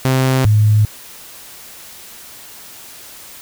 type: tone pair in turn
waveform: sawtooth / sine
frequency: 131 / 106.29 Hz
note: C3 / G#2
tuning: +2 / +41 cents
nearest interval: major third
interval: 361 cents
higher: first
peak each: -8 dBFS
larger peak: neither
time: 0.05-0.45 / 0.45-0.85 s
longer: neither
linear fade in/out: 0 ms
effects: white hiss -37 dBFS RMS until 3.41 s